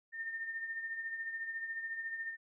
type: tone with tremolo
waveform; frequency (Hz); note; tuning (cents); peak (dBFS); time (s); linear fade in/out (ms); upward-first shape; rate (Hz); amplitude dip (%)
sine; 1815; A#6; -47; -35; 0.12-2.37; 50; triangle; 14; 60
effects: none